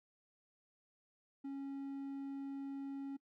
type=tone; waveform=triangle; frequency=275.4 Hz; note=C#4; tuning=11 cents flat; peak=-39 dBFS; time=1.44-3.17 s; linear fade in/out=10 ms; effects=noise-tail reverb RT60 0.1 s tail -22 dB re dry